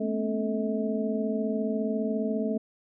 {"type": "tone cluster", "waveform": "sine", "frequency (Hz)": [215.9, 235.8, 270.4, 438.5, 640], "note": ["A3", "A#3", "C#4", "A4", "D#5"], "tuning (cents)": [-33, 20, -43, -6, 49], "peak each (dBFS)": [-29, -34, -34, -32, -34], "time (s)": [0, 2.58], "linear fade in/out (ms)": 10, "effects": []}